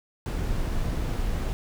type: noise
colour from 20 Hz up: brown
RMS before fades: -27 dBFS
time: 0.26-1.53 s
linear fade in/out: 0 ms
effects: none